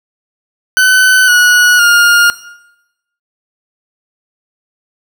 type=tone with pitch steps; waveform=40% pulse; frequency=1511 / 1462.9 / 1416.3 Hz; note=F#6 / F#6 / F6; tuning=+36 / -20 / +24 cents; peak=-5 dBFS; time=0.77-2.3 s; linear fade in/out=0 ms; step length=510 ms; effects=noise-tail reverb RT60 0.9 s tail -18 dB re dry